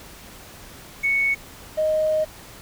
triangle tone pair in turn, 2217 / 622.1 Hz, C#7 / D#5, 0 / 0 cents, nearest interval octave + minor seventh, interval 2200 cents, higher first, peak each -14 dBFS, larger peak neither, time 1.03-1.35 / 1.77-2.25 s, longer second, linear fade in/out 20 ms, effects tanh soft clip ceiling -16 dBFS + pink hiss -43 dBFS RMS until 2.61 s

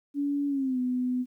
sine tone with pitch glide, 284.9 to 250.9 Hz, C#4 to B3, +48 to +28 cents, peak -25 dBFS, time 0.14-1.26 s, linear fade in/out 50 ms, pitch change -220 cents, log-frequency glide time 0.48-0.79 s, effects 11-bit

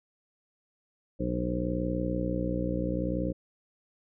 harmonic tone with a mistuned harmonic, 60.6 Hz, B1, 32 cents flat, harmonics 1 / 2 / 3 / 4 / 5 / 6 / 7 / 8 / 9, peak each -35 / -37 / -33 / -40 / -33 / -43 / -42 / -42 / -35 dBFS, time 1.19-3.33 s, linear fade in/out 20 ms, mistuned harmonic 9, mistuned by -47 cents, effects none

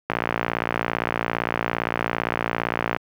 click train, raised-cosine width 0.5 ms, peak -6 dBFS, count 166, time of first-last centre 0.1-2.965 s, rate 57.6 Hz, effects high-pass 100 Hz 12 dB/octave + 8-bit

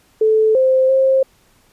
sine tone with pitch steps, 436.9 / 522 / 531 Hz, A4 / C5 / C5, -12 / -4 / +25 cents, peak -10 dBFS, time 0.21-1.23 s, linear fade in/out 5 ms, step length 340 ms, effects pink hiss -55 dBFS RMS until 1.72 s + resampled to 32000 Hz

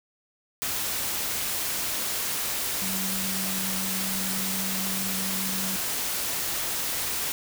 sine tone in noise, 190.4 Hz, F#3, 50 cents sharp, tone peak -33 dBFS, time 2.82-5.76 s, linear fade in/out 0 ms, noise white, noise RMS -29 dBFS, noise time 0.62-7.32 s, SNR -7 dB, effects none

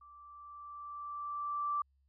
sine tone with level ramp, 1169 Hz, D6, 8 cents flat, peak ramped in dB -54 to -30 dBFS, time 0.01-1.82 s, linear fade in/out 5 ms, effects added 68 Hz sine -69 dBFS peak until 2.08 s

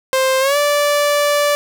sawtooth tone with pitch glide, 525 to 582.5 Hz, C5 to D5, +6 to -14 cents, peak -9 dBFS, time 0.13-1.55 s, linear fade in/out 0 ms, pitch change +180 cents, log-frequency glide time 0.4-0.57 s, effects none

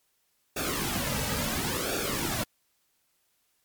pink noise with flanger, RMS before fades -30 dBFS, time 0.56-2.44 s, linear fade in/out 10 ms, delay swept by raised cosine 0.98 to 2.88 ms, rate 0.72 Hz, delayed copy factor -0.75, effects white hiss -72 dBFS RMS until 3.64 s + MP3 96 kbps

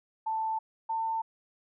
sine tone pair in turn, 884 / 896.9 Hz, A5 / A5, +8 / +33 cents, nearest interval unison, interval 25 cents, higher second, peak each -28 dBFS, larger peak neither, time 0.26-0.59 / 0.89-1.22 s, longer neither, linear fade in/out 10 ms, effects none

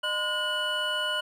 triangle tone cluster, 610 / 1025 / 1444 / 2958 Hz, D#5 / C6 / F#6 / F#7, -34 / -36 / -43 / -1 cents, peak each -33 / -34 / -29 / -28 dBFS, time 0.03-1.21 s, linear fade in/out 10 ms, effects none

